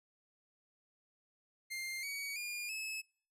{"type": "tone with pitch steps", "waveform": "sawtooth", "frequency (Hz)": [2106, 2257, 2419, 2593], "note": ["C7", "C#7", "D#7", "E7"], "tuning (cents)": [11, 31, -49, -29], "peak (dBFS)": -36, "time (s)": [1.7, 3.02], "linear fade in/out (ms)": 20, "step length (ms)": 330, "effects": ["noise-tail reverb RT60 0.5 s tail -25 dB re dry", "resampled to 32000 Hz"]}